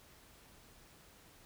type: silence
effects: pink hiss -61 dBFS RMS until 1.45 s